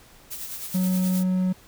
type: noise with tremolo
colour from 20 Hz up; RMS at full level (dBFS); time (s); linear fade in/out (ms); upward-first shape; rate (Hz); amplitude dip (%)
blue; -33; 0.3-1.24; 20; sine; 9.5; 45
type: tone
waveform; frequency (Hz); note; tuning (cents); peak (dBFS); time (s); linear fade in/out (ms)
triangle; 184.7; F#3; -3; -18; 0.74-1.53; 10
effects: pink hiss -52 dBFS RMS until 1.67 s